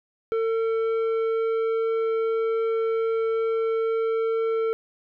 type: tone with tanh clipping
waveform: sine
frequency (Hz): 450.2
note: A4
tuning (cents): +40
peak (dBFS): -23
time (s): 0.32-4.73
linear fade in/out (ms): 0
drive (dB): 9
effects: none